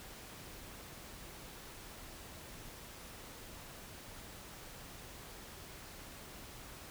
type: silence
effects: pink hiss -51 dBFS RMS until 6.9 s